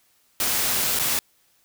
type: noise with dropouts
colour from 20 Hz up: white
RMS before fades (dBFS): -23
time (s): 0.4-1.19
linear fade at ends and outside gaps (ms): 1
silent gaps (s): 0.99-0.996
effects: white hiss -63 dBFS RMS until 1.64 s